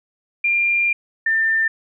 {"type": "tone pair in turn", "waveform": "sine", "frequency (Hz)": [2393, 1792.7], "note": ["D7", "A6"], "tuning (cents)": [32, 32], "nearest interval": "perfect fourth", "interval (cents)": 500, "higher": "first", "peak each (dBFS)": -15, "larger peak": "neither", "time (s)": [[0.44, 0.93], [1.26, 1.68]], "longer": "first", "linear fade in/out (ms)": 5, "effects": []}